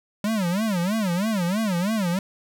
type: tone with vibrato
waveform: square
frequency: 196 Hz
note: G3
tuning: in tune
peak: -22 dBFS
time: 0.24-2.19 s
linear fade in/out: 2 ms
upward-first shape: sine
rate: 3.1 Hz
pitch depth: 240 cents each way
effects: none